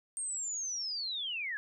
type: linear sweep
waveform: sine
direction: down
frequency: 8700 to 1634 Hz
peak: -34 dBFS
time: 0.17-1.57 s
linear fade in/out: 0 ms
effects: none